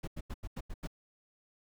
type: noise bursts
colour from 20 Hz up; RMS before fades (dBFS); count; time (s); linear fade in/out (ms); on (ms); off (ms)
brown; -38; 7; 0.03-0.874; 10; 46; 87
effects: none